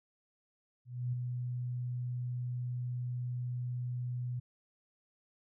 sine tone with ADSR envelope, 123.47 Hz, B2, in tune, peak -30 dBFS, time 0.85-4.4 s, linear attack 280 ms, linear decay 7 ms, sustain -4 dB, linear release 11 ms, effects none

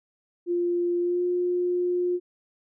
sine tone with pitch glide, 349.2 to 356.1 Hz, F4 to F4, 0 to +34 cents, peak -22 dBFS, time 0.46-2.2 s, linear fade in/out 50 ms, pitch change +34 cents, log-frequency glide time 1-1.23 s, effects none

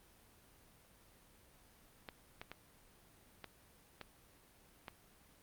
clicks, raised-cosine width 0.3 ms, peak -29 dBFS, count 6, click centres 2.088 / 2.415 / 2.516 / 3.443 / 4.013 / 4.882 s, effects pink hiss -65 dBFS RMS until 5.42 s + Opus 32 kbps

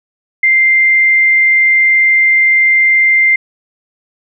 sine tone, 2093 Hz, C7, in tune, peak -6 dBFS, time 0.43-3.36 s, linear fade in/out 5 ms, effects none

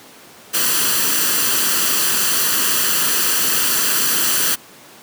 white noise with comb filter, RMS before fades -17 dBFS, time 0.53-4.56 s, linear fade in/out 20 ms, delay 0.67 ms, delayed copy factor +0.6, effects pink hiss -42 dBFS RMS until 5.02 s + high-pass 200 Hz 12 dB/octave

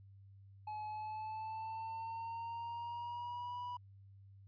triangle tone with pitch glide, 852 to 978.7 Hz, G#5 to B5, +44 to -16 cents, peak -39 dBFS, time 0.67-3.77 s, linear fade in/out 5 ms, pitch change +240 cents, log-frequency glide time 0.87-3.59 s, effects added 98 Hz sine -56 dBFS peak until 4.47 s + resampled to 11025 Hz

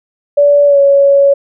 sine tone with pitch glide, 576 to 559 Hz, D5 to C#5, -34 to +14 cents, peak -4 dBFS, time 0.37-1.34 s, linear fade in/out 10 ms, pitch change -52 cents, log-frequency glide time 0.66-0.79 s, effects none

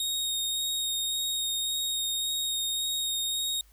sawtooth tone with vibrato, 3729 Hz, A#7, in tune, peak -25 dBFS, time 0-3.61 s, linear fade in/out 2 ms, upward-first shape sine, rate 1.8 Hz, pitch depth 11 cents each way, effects added 51 Hz sine -56 dBFS peak until 3.72 s + white hiss -64 dBFS RMS until 3.72 s

